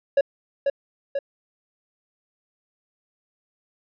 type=tone with echo; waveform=triangle; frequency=557 Hz; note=C#5; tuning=8 cents sharp; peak=-12 dBFS; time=0.17-0.21 s; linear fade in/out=5 ms; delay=490 ms; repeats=2; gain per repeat=-4 dB; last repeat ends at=1.19 s; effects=resampled to 11025 Hz